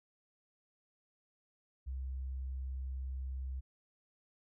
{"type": "tone", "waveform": "sine", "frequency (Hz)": 65.5, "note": "C2", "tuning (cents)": 2, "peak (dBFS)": -37, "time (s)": [1.86, 3.61], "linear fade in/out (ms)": 20, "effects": []}